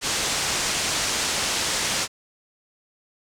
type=low-pass noise; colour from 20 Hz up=white; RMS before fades=-25 dBFS; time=0.01-2.08 s; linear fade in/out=50 ms; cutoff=7900 Hz; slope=24 dB/octave; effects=none